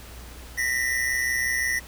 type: tone pair together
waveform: square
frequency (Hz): 1849.9 / 1975.5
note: A#6 / B6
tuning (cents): -14 / 0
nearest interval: minor second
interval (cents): 114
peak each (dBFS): -27 / -26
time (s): 0.57-1.8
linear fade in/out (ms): 20
effects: added 60 Hz sine -42 dBFS peak until 1.87 s + pink hiss -45 dBFS RMS until 1.87 s